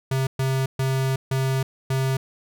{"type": "tone bursts at uneven times", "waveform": "square", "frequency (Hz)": 132.9, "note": "C3", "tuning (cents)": 27, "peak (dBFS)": -21, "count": 5, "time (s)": [[0.11, 0.27], [0.39, 0.66], [0.79, 1.16], [1.31, 1.63], [1.9, 2.17]], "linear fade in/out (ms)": 5, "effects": []}